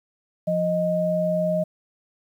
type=tone pair together; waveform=sine; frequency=174.63 / 622.3 Hz; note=F3 / D#5; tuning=0 / 0 cents; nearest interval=octave + minor seventh; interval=2200 cents; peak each=-25 / -21 dBFS; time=0.47-1.64 s; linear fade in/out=10 ms; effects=9-bit